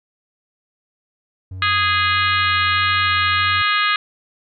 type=tone with vibrato; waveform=triangle; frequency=91.8 Hz; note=F#2; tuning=13 cents flat; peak=-26 dBFS; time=1.51-3.62 s; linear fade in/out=5 ms; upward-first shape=square; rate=1.6 Hz; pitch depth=26 cents each way
type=harmonic tone; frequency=414 Hz; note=G#4; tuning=5 cents flat; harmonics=3 / 4 / 5 / 6 / 7 / 8 / 9 / 10; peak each=-19 / -21 / -23 / -25 / -26 / -27 / -28 / -29 dBFS; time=1.62-3.96 s; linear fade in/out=2 ms
effects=none